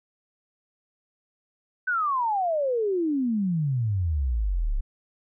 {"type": "exponential sweep", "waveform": "sine", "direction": "down", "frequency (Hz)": [1534, 31.76], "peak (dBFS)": -22, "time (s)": [1.87, 4.81], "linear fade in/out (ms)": 10, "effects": []}